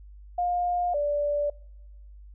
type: tone pair in turn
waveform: sine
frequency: 709 / 582.9 Hz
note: F5 / D5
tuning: +26 / -13 cents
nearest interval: minor third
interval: 339 cents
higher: first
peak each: -23 dBFS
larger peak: neither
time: 0.38-0.94 / 0.94-1.5 s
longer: neither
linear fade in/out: 5 ms
effects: noise-tail reverb RT60 0.9 s tail -25 dB re dry + added 50 Hz sine -44 dBFS peak until 2.34 s